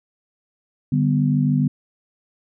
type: chord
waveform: sine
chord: G major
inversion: second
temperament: equal with one note detuned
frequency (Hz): 146.83 / 193.75 / 246.9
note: D3 / G3 / B3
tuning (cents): 0 / -20 / 0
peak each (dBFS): -18 / -23 / -20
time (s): 0.92-1.68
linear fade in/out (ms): 5
effects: none